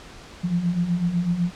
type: beating tone pair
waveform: sine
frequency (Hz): 168.6 / 176.6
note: E3 / F3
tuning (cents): +39 / +20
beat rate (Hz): 8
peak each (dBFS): -27 / -21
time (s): 0.43-1.51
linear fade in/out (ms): 20
effects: pink hiss -43 dBFS RMS until 1.55 s + low-pass 6000 Hz 12 dB/octave